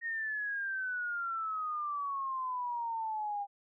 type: exponential sweep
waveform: sine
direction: down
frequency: 1864.7 to 800 Hz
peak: -33 dBFS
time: 0.01-3.47 s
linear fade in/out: 50 ms
effects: none